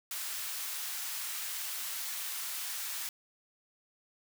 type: high-pass noise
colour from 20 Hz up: white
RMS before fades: -38 dBFS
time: 0.11-3.09 s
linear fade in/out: 2 ms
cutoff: 1100 Hz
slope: 12 dB/octave
effects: none